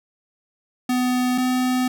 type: tone pair in turn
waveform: square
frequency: 250.5 / 253.3 Hz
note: B3 / B3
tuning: +25 / +44 cents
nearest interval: unison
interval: 19 cents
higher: second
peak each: -19 dBFS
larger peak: neither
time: 0.89-1.38 / 1.38-1.88 s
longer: second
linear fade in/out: 5 ms
effects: none